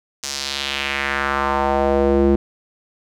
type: tone with band-pass filter sweep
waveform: square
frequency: 69.3 Hz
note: C#2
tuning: in tune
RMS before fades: -19 dBFS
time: 0.23-2.36 s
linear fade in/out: 5 ms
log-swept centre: 6200 to 310 Hz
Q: 2.1
effects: none